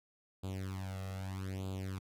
sawtooth tone with flanger, 95.2 Hz, F#2, 50 cents sharp, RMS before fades -40 dBFS, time 0.43-1.99 s, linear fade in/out 10 ms, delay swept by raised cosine 0.26 to 1.56 ms, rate 0.8 Hz, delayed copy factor +0.9, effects MP3 96 kbps

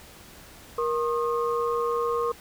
sine tone cluster, 470.6 / 1074 / 1230 Hz, A#4 / C6 / D#6, +16 / +45 / -20 cents, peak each -25 / -29 / -32 dBFS, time 0.78-2.32 s, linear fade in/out 5 ms, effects pink hiss -48 dBFS RMS until 2.4 s

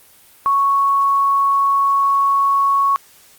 sine tone with quantisation, 1108.7 Hz, C#6, in tune, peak -12 dBFS, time 0.46-2.96 s, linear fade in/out 0 ms, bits 7, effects white hiss -48 dBFS RMS until 3.38 s + Opus 32 kbps

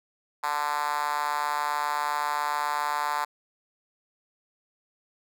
5% pulse tone with high-pass filter, 147.4 Hz, D3, 7 cents sharp, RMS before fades -28 dBFS, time 0.43-3.25 s, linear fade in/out 10 ms, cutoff 920 Hz, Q 3.8, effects none

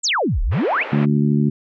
sine exponential two-way sweep, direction down then up, 8372 to 32.7 to 3016 Hz, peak -16 dBFS, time 0.03-0.84 s, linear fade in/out 20 ms, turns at 0.42 s
pink band-pass noise, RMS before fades -30 dBFS, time 0.51-1.06 s, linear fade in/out 20 ms, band 380 to 2500 Hz, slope 24 dB/octave
harmonic tone, 72.8 Hz, D2, 15 cents flat, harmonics 2 / 3 / 4 / 5, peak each -17 / -17 / -24 / -27 dBFS, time 0.92-1.5 s, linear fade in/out 10 ms
effects none

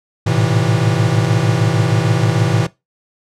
square tone cluster, 107.4 / 113.9 / 130.1 / 162.5 Hz, A2 / A#2 / C3 / E3, -41 / -40 / -9 / -24 cents, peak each -19 dBFS, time 0.26-2.67 s, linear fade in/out 10 ms, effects noise-tail reverb RT60 0.2 s tail -19 dB re dry + low-pass 8000 Hz 12 dB/octave

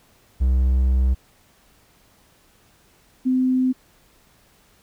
triangle / sine tone pair in turn, 64.2 / 256.8 Hz, C2 / C4, -32 / -32 cents, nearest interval 2 octaves, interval 2400 cents, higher second, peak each -13 / -16 dBFS, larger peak first, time 0.4-1.15 / 3.25-3.73 s, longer first, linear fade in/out 20 ms, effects pink hiss -57 dBFS RMS until 4.82 s

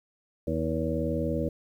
harmonic tone with a mistuned harmonic, 80.3 Hz, E2, 45 cents flat, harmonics 1 / 2 / 3 / 4 / 6 / 7, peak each -33 / -33 / -33 / -33 / -33 / -33 dBFS, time 0.47-1.49 s, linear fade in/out 5 ms, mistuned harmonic 1, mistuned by +15 cents, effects 10-bit

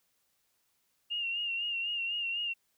sine tone with vibrato, 2794 Hz, F7, in tune, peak -31 dBFS, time 1.1-2.54 s, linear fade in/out 20 ms, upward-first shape sine, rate 4 Hz, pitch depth 48 cents each way, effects white hiss -75 dBFS RMS until 2.77 s

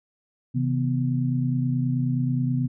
sine tone cluster, 131.9 / 161.3 / 247.3 Hz, C3 / E3 / B3, +14 / -37 / +3 cents, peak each -23 / -30 / -26 dBFS, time 0.54-2.68 s, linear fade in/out 20 ms, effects none

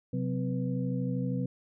sine tone cluster, 130.5 / 183.4 / 255.7 / 493.3 Hz, C3 / F#3 / C4 / B4, -4 / -15 / -40 / -2 cents, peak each -32 / -33 / -34 / -40 dBFS, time 0.13-1.46 s, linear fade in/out 5 ms, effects none

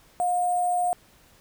sine tone with sample-and-hold, 713 Hz, F5, 36 cents sharp, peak -21 dBFS, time 0.2-0.93 s, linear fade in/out 0 ms, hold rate 8820 Hz, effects pink hiss -57 dBFS RMS until 1.4 s

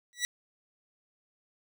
15% pulse tone with exponential growth, 1948 Hz, B6, 24 cents flat, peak -18 dBFS, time 0.13-0.25 s, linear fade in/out 0 ms, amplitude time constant 26 ms, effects none

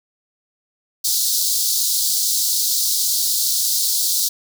pink high-pass noise, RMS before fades -19 dBFS, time 1.04-4.29 s, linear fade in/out 10 ms, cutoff 4000 Hz, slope 48 dB/octave, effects none

